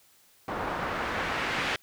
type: noise with low-pass filter sweep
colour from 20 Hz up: white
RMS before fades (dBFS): -31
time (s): 0.48-1.76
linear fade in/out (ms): 2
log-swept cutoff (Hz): 1000 to 2500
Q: 1.2
effects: white hiss -61 dBFS RMS until 1.82 s